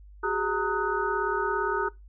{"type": "tone cluster", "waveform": "sine", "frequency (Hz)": [375.3, 412.8, 919, 1259, 1485], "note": ["F#4", "G#4", "A#5", "D#6", "F#6"], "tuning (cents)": [25, -10, -25, 20, 6], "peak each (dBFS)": -31, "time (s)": [0.23, 1.89], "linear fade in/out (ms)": 10, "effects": ["noise-tail reverb RT60 0.2 s tail -22 dB re dry", "added 50 Hz sine -46 dBFS peak until 2.08 s"]}